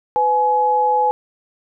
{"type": "tone pair together", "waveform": "sine", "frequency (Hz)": [501, 844.2], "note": ["B4", "G#5"], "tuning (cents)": [25, 28], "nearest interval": "major sixth", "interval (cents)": 903, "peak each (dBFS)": [-20, -14], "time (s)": [0.16, 1.11], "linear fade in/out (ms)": 0, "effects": []}